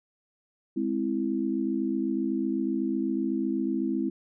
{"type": "chord", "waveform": "sine", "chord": "Ab augmented", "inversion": "none", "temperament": "equal", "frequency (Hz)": [207.7, 261.6, 329.6], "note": ["Ab3", "C4", "E4"], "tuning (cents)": [0, 0, 0], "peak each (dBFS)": [-31, -29, -29], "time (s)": [0.76, 4.1], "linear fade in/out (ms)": 10, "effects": []}